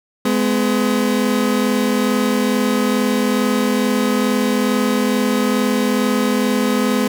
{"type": "tone pair together", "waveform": "30% pulse", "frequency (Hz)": [210, 252.3], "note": ["G#3", "B3"], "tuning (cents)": [19, 37], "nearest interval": "minor third", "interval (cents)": 318, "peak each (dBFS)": -15, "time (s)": [0.25, 7.08], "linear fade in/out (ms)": 5, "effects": []}